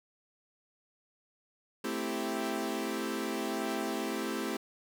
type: chord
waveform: sawtooth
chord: A minor seventh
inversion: none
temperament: equal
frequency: 220 / 261.6 / 329.6 / 392 Hz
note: A3 / C4 / E4 / G4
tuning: 0 / 0 / 0 / 0 cents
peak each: -34 dBFS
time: 1.84-4.57 s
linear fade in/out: 5 ms
effects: none